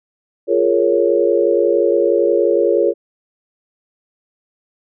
sine chord, Bb minor seventh, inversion second, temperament equal, 349.2 / 415.3 / 466.2 / 554.4 Hz, F4 / Ab4 / Bb4 / Db5, 0 / 0 / 0 / 0 cents, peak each -17 dBFS, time 0.47-2.94 s, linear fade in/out 50 ms, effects none

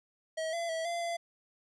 square tone with pitch steps, 640 / 678 / 650 / 686 / 682 Hz, D#5 / E5 / E5 / F5 / F5, +49 / +49 / -24 / -31 / -41 cents, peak -33 dBFS, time 0.37-1.17 s, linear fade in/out 10 ms, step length 160 ms, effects resampled to 22050 Hz + 12-bit

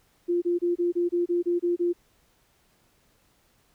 sine tone bursts, 348.5 Hz, F4, 4 cents flat, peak -21 dBFS, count 10, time 0.28-1.932 s, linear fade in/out 20 ms, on 140 ms, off 28 ms, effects pink hiss -65 dBFS RMS until 3.74 s

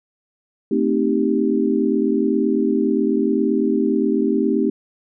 sine chord, A half-diminished seventh, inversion none, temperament equal with one note detuned, 223.5 / 261.6 / 311.1 / 392 Hz, A3 / C4 / Eb4 / G4, +27 / 0 / 0 / 0 cents, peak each -21 dBFS, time 0.71-4.7 s, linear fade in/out 5 ms, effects none

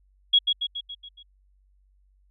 sine tone with echo, 3322 Hz, G#7, in tune, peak -14 dBFS, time 0.33-0.39 s, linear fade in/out 10 ms, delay 140 ms, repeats 6, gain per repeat -5 dB, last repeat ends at 1.23 s, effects added 48 Hz sine -59 dBFS peak until 2.3 s

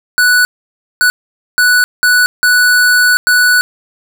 square tone bursts at uneven times, 1480 Hz, F#6, in tune, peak -7 dBFS, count 6, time 0.18-0.45 / 1.01-1.1 / 1.58-1.84 / 2.03-2.26 / 2.43-3.17 / 3.27-3.61 s, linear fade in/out 0 ms, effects none

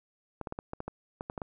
clicks, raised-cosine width 1 ms, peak -22 dBFS, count 11, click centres 0.413 / 0.472 / 0.524 / 0.589 / 0.734 / 0.804 / 0.88 / 1.209 / 1.299 / 1.378 / 1.418 s, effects none

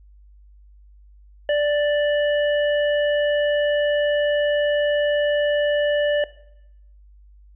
harmonic tone, 587.3 Hz, D5, in tune, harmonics 1 / 3 / 5, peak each -17 / -27 / -31 dBFS, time 1.49-6.24 s, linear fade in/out 2 ms, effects noise-tail reverb RT60 0.8 s tail -18 dB re dry + added 50 Hz sine -46 dBFS peak until 7.55 s

